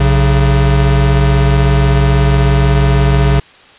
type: tone pair together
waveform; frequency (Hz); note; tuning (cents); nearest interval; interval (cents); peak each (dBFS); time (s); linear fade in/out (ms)
square; 61.03 / 137; B1 / C#3; -20 / -20; octave + major second; 1400; -11; 0-3.4; 5
effects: white hiss -41 dBFS RMS until 3.78 s + resampled to 8000 Hz